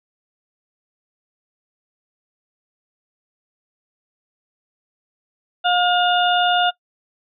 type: harmonic tone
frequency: 713 Hz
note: F5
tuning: 36 cents sharp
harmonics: 1 / 2 / 4 / 5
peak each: -17 / -20 / -23 / -24 dBFS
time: 5.64-6.71 s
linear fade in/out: 20 ms
effects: noise-tail reverb RT60 0.1 s tail -21 dB re dry